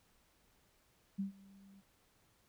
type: tone with ADSR envelope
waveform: sine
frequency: 196 Hz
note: G3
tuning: in tune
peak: -33 dBFS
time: 1.18-1.82 s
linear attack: 18 ms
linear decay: 120 ms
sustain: -24 dB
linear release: 32 ms
effects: pink hiss -72 dBFS RMS until 2.48 s